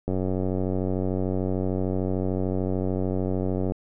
click train, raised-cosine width 2 ms, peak -14 dBFS, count 341, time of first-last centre 0.08-3.72 s, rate 93.4 Hz, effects none

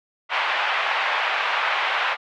pink band-pass noise, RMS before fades -23 dBFS, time 0.29-2.17 s, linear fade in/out 50 ms, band 760 to 3000 Hz, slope 24 dB/octave, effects none

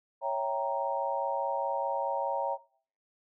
sine chord, C# diminished seventh, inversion none, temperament equal, 554.4 / 659.3 / 784 / 932.3 Hz, C#5 / E5 / G5 / Bb5, 0 / 0 / 0 / 0 cents, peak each -33 / -36 / -35 / -32 dBFS, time 0.21-2.58 s, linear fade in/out 50 ms, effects noise-tail reverb RT60 0.5 s tail -20 dB re dry

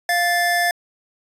square tone pair together, 698.5 / 1751 Hz, F5 / A6, 0 / -9 cents, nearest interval octave + major third, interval 1591 cents, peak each -20 dBFS, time 0.09-0.71 s, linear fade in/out 2 ms, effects resampled to 32000 Hz

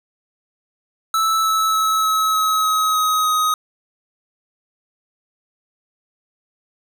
square tone with pitch steps, 1313 / 1304.7 / 1296.4 / 1288.2 / 1280.1 / 1271.9 / 1263.9 / 1255.9 Hz, E6 / E6 / E6 / E6 / D#6 / D#6 / D#6 / D#6, -7 / -18 / -29 / -40 / +49 / +38 / +27 / +16 cents, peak -16 dBFS, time 1.14-3.54 s, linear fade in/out 2 ms, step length 300 ms, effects none

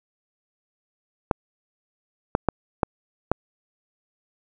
clicks, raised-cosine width 1 ms, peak -4 dBFS, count 5, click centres 1.312 / 2.351 / 2.487 / 2.832 / 3.316 s, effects none

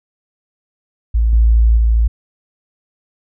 sine tone with level steps, 56.2 Hz, A1, 37 cents sharp, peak -10 / -7 / -9 dBFS, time 1.14-2.08 s, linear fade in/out 10 ms, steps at 1.33 / 1.77 s, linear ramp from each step 2 ms, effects none

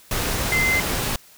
sine tone in noise, 2071 Hz, C7, 18 cents flat, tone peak -18 dBFS, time 0.52-0.8 s, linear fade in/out 2 ms, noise pink, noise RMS -24 dBFS, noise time 0.11-1.16 s, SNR +3 dB, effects white hiss -50 dBFS RMS until 1.37 s

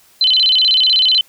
sine tone with vibrato, 3520 Hz, A7, in tune, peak -9 dBFS, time 0.21-1.21 s, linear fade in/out 2 ms, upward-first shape square, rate 16 Hz, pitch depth 250 cents each way, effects white hiss -50 dBFS RMS until 1.28 s

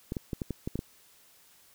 clicks, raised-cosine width 3 ms, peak -19 dBFS, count 8, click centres 0.121 / 0.168 / 0.332 / 0.418 / 0.507 / 0.675 / 0.756 / 0.791 s, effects white hiss -60 dBFS RMS until 1.74 s

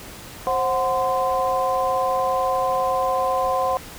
sine tone cluster, 528 / 739 / 1033 Hz, C5 / F#5 / C6, +16 / -2 / -22 cents, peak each -23 dBFS, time 0.47-3.77 s, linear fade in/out 0 ms, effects pink hiss -39 dBFS RMS until 3.98 s

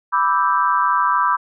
sine chord, E minor seventh, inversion second, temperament equal, 987.8 / 1174.7 / 1318.5 / 1568 Hz, B5 / D6 / E6 / G6, 0 / 0 / 0 / 0 cents, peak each -18 / -18 / -22 / -24 dBFS, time 0.12-1.37 s, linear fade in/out 20 ms, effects none

